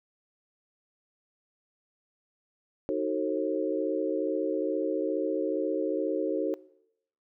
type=chord; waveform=sine; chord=D# diminished seventh; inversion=none; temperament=just; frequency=311.1 / 373.4 / 448 / 537.6 Hz; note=D#4 / F#4 / A4 / C5; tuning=0 / +16 / +31 / +47 cents; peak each=-32 dBFS; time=2.89-6.54 s; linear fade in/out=0 ms; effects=noise-tail reverb RT60 0.8 s tail -22 dB re dry